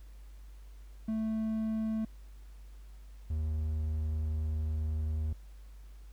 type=tone pair in turn; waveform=triangle; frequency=220 / 77.64 Hz; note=A3 / D#2; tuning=0 / -3 cents; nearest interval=octave + tritone; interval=1803 cents; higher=first; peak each=-28 dBFS; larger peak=neither; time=1.08-2.05 / 3.3-5.33 s; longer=second; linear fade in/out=5 ms; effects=added 50 Hz sine -47 dBFS peak until 6.12 s + pink hiss -66 dBFS RMS until 6.12 s